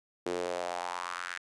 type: tone with high-pass filter sweep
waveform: sawtooth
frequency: 88.5 Hz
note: F2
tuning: 23 cents sharp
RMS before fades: -36 dBFS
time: 0.26-1.38 s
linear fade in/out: 5 ms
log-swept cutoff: 370 to 1700 Hz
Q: 3.3
effects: resampled to 22050 Hz